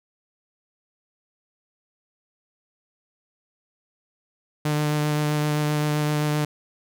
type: tone with vibrato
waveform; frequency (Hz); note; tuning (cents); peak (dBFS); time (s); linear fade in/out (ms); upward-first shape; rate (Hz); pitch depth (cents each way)
sawtooth; 150; D3; +37; -17; 4.65-6.45; 5; sine; 7.7; 12
effects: none

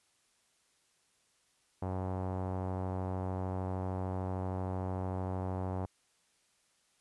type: tone with low-pass filter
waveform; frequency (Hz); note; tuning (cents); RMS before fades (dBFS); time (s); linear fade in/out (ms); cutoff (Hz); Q
sawtooth; 93.2; F#2; +13; -36; 1.82-5.86; 5; 840; 2.1
effects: white hiss -72 dBFS RMS until 7 s + resampled to 24000 Hz

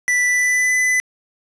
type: tone with pitch glide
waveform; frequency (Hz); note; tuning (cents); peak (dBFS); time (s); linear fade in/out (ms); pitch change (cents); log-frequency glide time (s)
square; 1975.5 to 2005; B6 to B6; 0 to +26; -15; 0.08-1; 0; +26; 0.25-0.74
effects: resampled to 22050 Hz + 7-bit

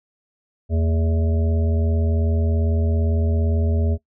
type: harmonic tone with a mistuned harmonic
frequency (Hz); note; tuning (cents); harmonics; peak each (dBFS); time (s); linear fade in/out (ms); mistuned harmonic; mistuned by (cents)
82.41; E2; 0; 1 / 3 / 5 / 7 / 8; -17 / -27 / -31 / -34 / -35; 0.69-3.98; 50; 3; -130
effects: noise-tail reverb RT60 0.1 s tail -20 dB re dry

